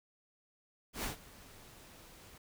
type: noise with ADSR envelope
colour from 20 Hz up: pink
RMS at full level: -36 dBFS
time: 0.93-2.38 s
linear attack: 110 ms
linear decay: 120 ms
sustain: -20 dB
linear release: 5 ms
effects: none